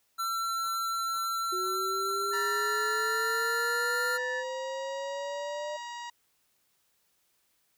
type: tone with pitch glide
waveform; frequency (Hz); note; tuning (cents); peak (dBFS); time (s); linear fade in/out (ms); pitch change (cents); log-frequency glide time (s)
square; 1349 to 1395; E6 to F6; +40 to -2; -30; 0.18-4.18; 20; +58; 1.92-3.97
type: exponential sweep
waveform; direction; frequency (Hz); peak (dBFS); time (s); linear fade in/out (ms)
sine; up; 365.6 to 602; -34; 1.52-5.77; 10
type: tone with vibrato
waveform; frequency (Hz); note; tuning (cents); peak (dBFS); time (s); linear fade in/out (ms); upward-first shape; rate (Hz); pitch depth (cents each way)
sine; 1760; A6; 0; -32; 2.31-4.44; 50; triangle; 1.3; 14
type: harmonic tone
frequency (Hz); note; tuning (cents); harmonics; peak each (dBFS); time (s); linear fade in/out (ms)
953; A#5; +38; 1 / 2 / 3 / 4 / 5 / 6 / 7 / 8; -39 / -45 / -49 / -51 / -53 / -55 / -56 / -57; 2.33-6.1; 5
effects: white hiss -72 dBFS RMS until 7.77 s